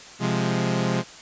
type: chord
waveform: sawtooth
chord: F minor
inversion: second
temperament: equal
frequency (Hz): 130.81 / 174.61 / 207.7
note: C3 / F3 / Ab3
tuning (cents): 0 / 0 / 0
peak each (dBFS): -22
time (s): 0.19-1.04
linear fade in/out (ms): 50
effects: white hiss -43 dBFS RMS until 1.21 s + resampled to 16000 Hz